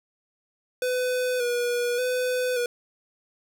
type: tone with vibrato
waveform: square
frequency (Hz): 492.8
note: B4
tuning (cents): -4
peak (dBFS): -24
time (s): 0.82-2.66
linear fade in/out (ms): 2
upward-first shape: square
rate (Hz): 0.86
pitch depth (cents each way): 33
effects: none